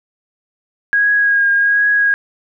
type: tone with vibrato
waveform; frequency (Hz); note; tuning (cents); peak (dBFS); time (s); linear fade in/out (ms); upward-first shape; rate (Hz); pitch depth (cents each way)
sine; 1640; G#6; -22; -10; 0.93-2.14; 0; triangle; 1.3; 26
effects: none